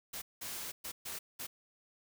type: noise bursts at uneven times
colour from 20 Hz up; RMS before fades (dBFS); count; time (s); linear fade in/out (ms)
white; -42; 5; 0.13-0.22 / 0.41-0.72 / 0.84-0.92 / 1.05-1.19 / 1.39-1.47; 10
effects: none